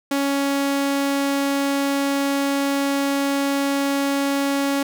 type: tone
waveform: sawtooth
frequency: 278.6 Hz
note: C#4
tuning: 9 cents sharp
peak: -15 dBFS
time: 0.11-4.83 s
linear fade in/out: 5 ms
effects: none